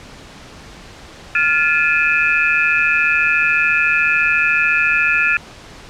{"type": "tone cluster", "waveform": "sine", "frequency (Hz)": [1401, 1727, 2429, 2583], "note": ["F6", "A6", "D#7", "E7"], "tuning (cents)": [5, -33, -42, -36], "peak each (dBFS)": -18, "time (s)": [1.35, 5.37], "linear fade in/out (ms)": 2, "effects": ["pink hiss -38 dBFS RMS until 5.89 s", "low-pass 6000 Hz 12 dB/octave"]}